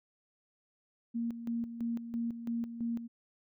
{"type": "tone with tremolo", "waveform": "sine", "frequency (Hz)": 233.1, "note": "A#3", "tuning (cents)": 0, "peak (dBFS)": -31, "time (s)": [1.14, 3.08], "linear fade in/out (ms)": 20, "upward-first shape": "square", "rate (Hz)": 3, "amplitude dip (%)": 65, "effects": []}